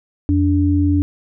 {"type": "tone pair together", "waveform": "sine", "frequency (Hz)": [87.04, 290], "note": ["F2", "D4"], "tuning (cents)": [-5, -22], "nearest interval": "octave + major sixth", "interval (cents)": 2083, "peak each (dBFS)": -15, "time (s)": [0.29, 1.02], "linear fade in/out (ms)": 0, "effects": []}